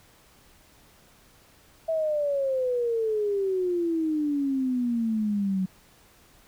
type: exponential sweep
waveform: sine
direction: down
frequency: 656 to 185 Hz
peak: -23 dBFS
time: 1.88-5.66 s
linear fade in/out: 10 ms
effects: pink hiss -57 dBFS RMS until 6.47 s

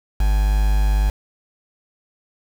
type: tone with quantisation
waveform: triangle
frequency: 50.9 Hz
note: G#1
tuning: 34 cents flat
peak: -12 dBFS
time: 0.2-1.1 s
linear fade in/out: 5 ms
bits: 5
effects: none

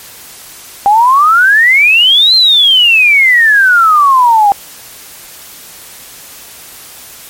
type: exponential two-way sweep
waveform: sine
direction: up then down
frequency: 790 to 4186 to 790 Hz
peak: -3 dBFS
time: 0.86-4.52 s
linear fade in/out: 0 ms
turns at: 2.35 s
effects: white hiss -32 dBFS RMS until 7.29 s + MP3 64 kbps

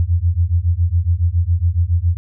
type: beating tone pair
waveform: sine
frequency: 82.7 / 89.9 Hz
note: E2 / F#2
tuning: +6 / -49 cents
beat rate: 7.2 Hz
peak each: -16 dBFS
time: 0-2.17 s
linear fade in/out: 0 ms
effects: none

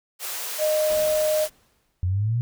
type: high-pass noise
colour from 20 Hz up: white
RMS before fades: -31 dBFS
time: 0.19-1.5 s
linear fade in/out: 50 ms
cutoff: 430 Hz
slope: 24 dB/octave
type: tone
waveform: sine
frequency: 616 Hz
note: D#5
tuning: 17 cents flat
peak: -19 dBFS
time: 0.58-1.48 s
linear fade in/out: 50 ms
type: noise with exponential decay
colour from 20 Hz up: pink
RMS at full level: -37 dBFS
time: 0.9-2.1 s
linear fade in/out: 2 ms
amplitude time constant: 260 ms
type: exponential sweep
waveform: sine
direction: up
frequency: 87.31 to 123.3 Hz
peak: -20 dBFS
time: 2.03-2.41 s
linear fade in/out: 0 ms
effects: none

